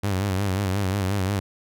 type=tone with vibrato; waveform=sawtooth; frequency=97.2 Hz; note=G2; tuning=14 cents flat; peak=-18 dBFS; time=0.03-1.4 s; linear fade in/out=10 ms; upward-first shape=sine; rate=5.6 Hz; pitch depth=92 cents each way; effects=none